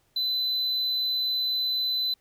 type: tone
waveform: triangle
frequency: 4018 Hz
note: B7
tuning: 29 cents sharp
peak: -23 dBFS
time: 0.16-2.14 s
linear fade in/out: 5 ms
effects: pink hiss -68 dBFS RMS until 2.2 s